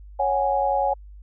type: chord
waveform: sine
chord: C# suspended fourth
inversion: none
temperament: equal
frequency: 554.4 / 740 / 830.6 Hz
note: C#5 / F#5 / G#5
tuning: 0 / 0 / 0 cents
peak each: -24 / -25 / -22 dBFS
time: 0.19-0.94 s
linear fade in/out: 10 ms
effects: added 50 Hz sine -40 dBFS peak until 1.22 s